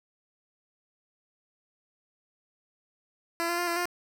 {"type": "tone with pitch steps", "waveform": "10% pulse", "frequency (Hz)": [337.9, 345.2, 350.8, 341.1, 352.6], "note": ["E4", "F4", "F4", "F4", "F4"], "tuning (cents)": [43, -20, 8, -41, 17], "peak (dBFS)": -19, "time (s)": [3.4, 3.855], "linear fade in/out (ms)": 0, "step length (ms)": 91, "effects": []}